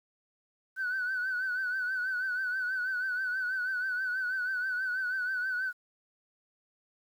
sine tone with vibrato, 1505 Hz, F#6, 29 cents sharp, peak -28 dBFS, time 0.76-5.73 s, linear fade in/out 50 ms, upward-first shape triangle, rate 6.2 Hz, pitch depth 73 cents each way, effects tanh soft clip ceiling -26 dBFS + 10-bit

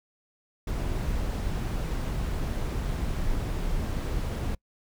brown noise, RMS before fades -29 dBFS, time 0.67-4.55 s, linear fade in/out 5 ms, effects noise-tail reverb RT60 0.1 s tail -25 dB re dry

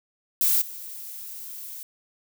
violet noise with level steps, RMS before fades -21 / -38 dBFS, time 0.41-1.83 s, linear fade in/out 0 ms, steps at 0.61 s, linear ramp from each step 10 ms, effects none

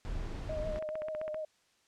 brown noise, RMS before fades -38 dBFS, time 0.05-0.79 s, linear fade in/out 0 ms
sine tone with vibrato, 620 Hz, D#5, 6 cents flat, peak -35 dBFS, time 0.49-1.45 s, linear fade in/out 5 ms, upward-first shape triangle, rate 7 Hz, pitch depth 39 cents each way
click train, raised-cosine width 0.5 ms, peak -29 dBFS, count 10, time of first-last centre 0.76-1.344 s, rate 15.4 Hz
effects white hiss -70 dBFS RMS until 1.87 s + low-pass 7000 Hz 12 dB/octave

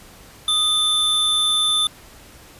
square tone pair together, 1244.5 / 3536 Hz, D#6 / A7, 0 / +8 cents, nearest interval octave + tritone, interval 1808 cents, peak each -29 / -17 dBFS, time 0.48-1.87 s, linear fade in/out 2 ms, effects pink hiss -45 dBFS RMS until 2.59 s + resampled to 32000 Hz

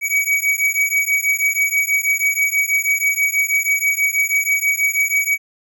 square beating tone pair, 2263 / 2269.2 Hz, C#7 / C#7, +35 / +40 cents, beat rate 6.2 Hz, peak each -19 dBFS, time 0.01-5.38 s, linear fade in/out 50 ms, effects none

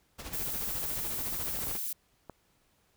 pink noise with tremolo, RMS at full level -40 dBFS, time 0.18-1.78 s, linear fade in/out 20 ms, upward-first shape sine, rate 14 Hz, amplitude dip 60%
violet noise, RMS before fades -35 dBFS, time 0.33-1.93 s, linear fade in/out 5 ms
clicks, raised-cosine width 1 ms, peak -28 dBFS, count 5, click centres 1.59 / 1.67 / 1.713 / 1.753 / 2.297 s
effects pink hiss -70 dBFS RMS until 2.96 s

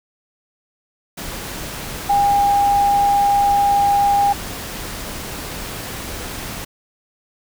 sine tone in noise, 807 Hz, G#5, 50 cents flat, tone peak -12 dBFS, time 2.09-4.33 s, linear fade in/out 10 ms, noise pink, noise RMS -29 dBFS, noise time 1.17-6.65 s, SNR +14 dB, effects none

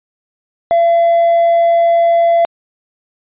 triangle tone, 678 Hz, E5, 49 cents sharp, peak -5 dBFS, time 0.71-2.45 s, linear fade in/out 0 ms, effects tanh soft clip ceiling -2 dBFS + resampled to 8000 Hz

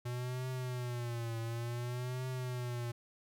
square tone with vibrato, 121.4 Hz, B2, 29 cents flat, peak -37 dBFS, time 0.05-2.92 s, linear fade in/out 10 ms, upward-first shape triangle, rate 0.56 Hz, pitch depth 110 cents each way, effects none

